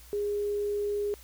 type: tone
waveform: sine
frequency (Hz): 411.1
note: G#4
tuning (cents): -18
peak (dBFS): -27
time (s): 0.13-1.14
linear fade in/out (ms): 0
effects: added 60 Hz sine -51 dBFS peak until 1.23 s + white hiss -54 dBFS RMS until 1.23 s